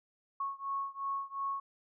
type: beating tone pair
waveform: sine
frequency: 1100 / 1102.8 Hz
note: C#6 / C#6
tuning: -14 / -9 cents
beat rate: 2.8 Hz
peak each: -37 / -38 dBFS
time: 0.4-1.6 s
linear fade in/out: 5 ms
effects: none